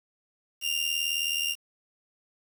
sawtooth tone with amplitude modulation, 2800 Hz, F7, 4 cents sharp, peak -20 dBFS, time 0.61-1.56 s, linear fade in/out 50 ms, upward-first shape sine, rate 79.2 Hz, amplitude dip 70%, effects 8-bit

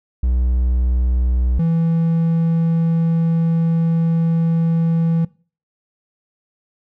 triangle tone pair in turn, 61.9 / 165.25 Hz, B1 / E3, +5 / +5 cents, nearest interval octave + perfect fourth, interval 1700 cents, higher second, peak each -12 dBFS, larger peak neither, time 0.23-1.59 / 1.59-5.25 s, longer second, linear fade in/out 5 ms, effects noise-tail reverb RT60 0.4 s tail -22 dB re dry

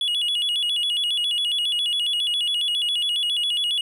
triangle tone with vibrato, 3129 Hz, G7, 4 cents flat, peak -19 dBFS, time 0.01-3.81 s, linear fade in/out 2 ms, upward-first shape square, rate 7.3 Hz, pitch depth 140 cents each way, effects none

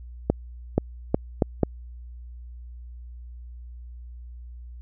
accelerating click train, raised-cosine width 2 ms, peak -5 dBFS, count 5, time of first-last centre 0.3-1.633 s, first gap 480 ms, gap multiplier 0.76, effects added 60 Hz sine -38 dBFS peak until 4.81 s

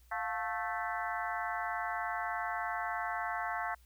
harmonic tone with a mistuned harmonic, 220 Hz, A3, in tune, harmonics 3 / 4 / 5 / 6 / 7 / 8 / 9, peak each -39 / -40 / -41 / -42 / -42 / -43 / -44 dBFS, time 0.11-3.75 s, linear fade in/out 10 ms, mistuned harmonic 3, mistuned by +110 cents, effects added 60 Hz sine -59 dBFS peak until 3.85 s + white hiss -69 dBFS RMS until 3.85 s

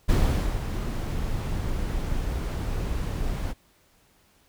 brown noise with ADSR envelope, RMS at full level -19 dBFS, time 0.08-3.54 s, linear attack 19 ms, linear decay 470 ms, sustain -9 dB, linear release 35 ms, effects pink hiss -62 dBFS RMS until 4.48 s

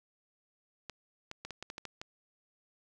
clicks, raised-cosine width 0.2 ms, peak -24 dBFS, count 9, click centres 0.897 / 1.314 / 1.45 / 1.507 / 1.626 / 1.701 / 1.781 / 1.853 / 2.015 s, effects none

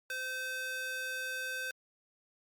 square tone with high-pass filter, 515 Hz, C5, 28 cents flat, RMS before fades -38 dBFS, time 0.1-1.71 s, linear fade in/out 2 ms, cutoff 1300 Hz, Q 1.8, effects Opus 48 kbps

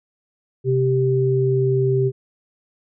sine tone pair together, 130.3 / 390.5 Hz, C3 / G4, -7 / -7 cents, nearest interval octave + perfect fifth, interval 1900 cents, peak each -18 dBFS, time 0.64-2.12 s, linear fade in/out 50 ms, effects none

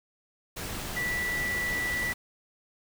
sine tone in noise, 1962 Hz, B6, 12 cents flat, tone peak -28 dBFS, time 0.96-2.13 s, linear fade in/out 10 ms, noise pink, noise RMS -36 dBFS, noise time 0.56-2.14 s, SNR +5 dB, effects none

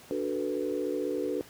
sine chord, B minor seventh, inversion first, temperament equal, 293.7 / 370 / 440 / 493.9 Hz, D4 / F#4 / A4 / B4, 0 / 0 / 0 / 0 cents, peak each -34 dBFS, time 0.11-1.41 s, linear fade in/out 0 ms, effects pink hiss -52 dBFS RMS until 1.49 s + high-pass 80 Hz 12 dB/octave

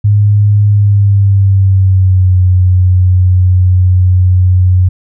sine tone with pitch glide, 103.3 to 91.5 Hz, G#2 to F#2, -9 to -19 cents, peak -4 dBFS, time 0.04-4.89 s, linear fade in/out 10 ms, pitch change -210 cents, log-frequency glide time 0.68-2.39 s, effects none

